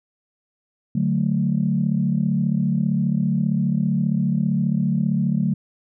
sine chord, D major, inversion none, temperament equal, 146.83 / 185 / 220 Hz, D3 / F#3 / A3, 0 / 0 / 0 cents, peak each -22 / -21 / -22 dBFS, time 0.95-5.54 s, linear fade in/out 5 ms, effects tanh soft clip ceiling -8 dBFS

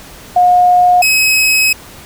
sine / sawtooth tone pair in turn, 718 / 2553 Hz, F5 / D#7, +48 / +44 cents, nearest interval octave + minor seventh, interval 2196 cents, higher second, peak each -5 dBFS, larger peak neither, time 0.36-1.02 / 1.02-1.73 s, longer second, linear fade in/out 5 ms, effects pink hiss -35 dBFS RMS until 2.05 s

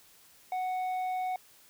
triangle tone with tanh clipping, 740 Hz, F#5, in tune, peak -31 dBFS, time 0.52-1.36 s, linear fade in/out 2 ms, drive 10 dB, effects white hiss -59 dBFS RMS until 1.69 s

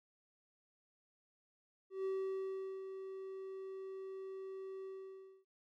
triangle tone with ADSR envelope, 383.3 Hz, G4, 39 cents flat, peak -33 dBFS, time 1.9-5.45 s, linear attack 150 ms, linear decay 770 ms, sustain -9 dB, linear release 600 ms, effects none

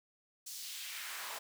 pink noise with high-pass filter sweep, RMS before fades -44 dBFS, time 0.46-1.39 s, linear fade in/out 10 ms, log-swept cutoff 6000 to 810 Hz, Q 1.3, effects none

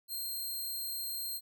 5% pulse tone, 4191 Hz, C8, 2 cents sharp, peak -29 dBFS, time 0.08-1.41 s, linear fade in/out 50 ms, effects none

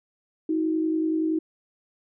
sine tone pair together, 317 / 367.6 Hz, D#4 / F#4, +32 / -11 cents, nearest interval minor third, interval 257 cents, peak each -22 / -31 dBFS, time 0.49-1.39 s, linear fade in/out 5 ms, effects none

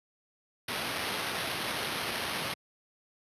violet noise with sample-and-hold, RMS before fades -34 dBFS, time 0.68-2.54 s, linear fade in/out 5 ms, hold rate 7350 Hz, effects high-pass 100 Hz 12 dB/octave + resampled to 32000 Hz

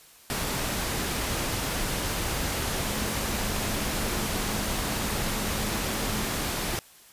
sine tone in noise, 211.6 Hz, G#3, 33 cents sharp, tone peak -37 dBFS, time 2.86-6.32 s, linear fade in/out 0 ms, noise pink, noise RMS -29 dBFS, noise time 0.3-6.79 s, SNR -11 dB, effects white hiss -53 dBFS RMS until 7.12 s + resampled to 32000 Hz

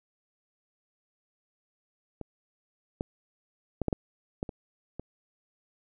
clicks, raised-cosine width 2 ms, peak -24 / -17 / -15 / -13 / -13 / -17 / -24 / -23 dBFS, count 8, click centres 2.213 / 3.009 / 3.817 / 3.883 / 3.928 / 4.429 / 4.492 / 4.996 s, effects none

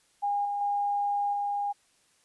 sine tone with level steps, 813 Hz, G#5, 37 cents flat, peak -25 / -28 / -25 / -27 dBFS, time 0.22-1.73 s, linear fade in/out 20 ms, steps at 0.45 / 0.61 / 1.33 s, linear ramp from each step 2 ms, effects white hiss -66 dBFS RMS until 2.24 s + resampled to 24000 Hz

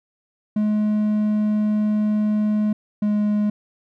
triangle tone pair in turn, 211.7 / 209 Hz, G#3 / G#3, +33 / +11 cents, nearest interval unison, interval 22 cents, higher first, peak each -15 dBFS, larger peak neither, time 0.56-2.73 / 3.02-3.5 s, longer first, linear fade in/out 5 ms, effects none

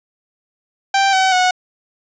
sawtooth tone with pitch steps, 784 / 758.6 / 734 Hz, G5 / F#5 / F#5, 0 / +43 / -14 cents, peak -8 dBFS, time 0.94-1.51 s, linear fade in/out 5 ms, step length 190 ms, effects resampled to 16000 Hz + 8-bit

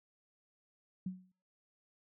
sine tone with exponential decay, 185 Hz, F#3, in tune, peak -33 dBFS, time 1.06-1.32 s, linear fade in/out 5 ms, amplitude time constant 55 ms, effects noise-tail reverb RT60 0.4 s tail -24 dB re dry

